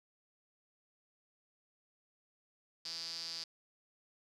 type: tone with band-pass filter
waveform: sawtooth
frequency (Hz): 166.1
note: E3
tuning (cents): +13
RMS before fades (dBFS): -43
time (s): 2.85-3.44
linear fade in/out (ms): 5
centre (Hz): 4800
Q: 10
effects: none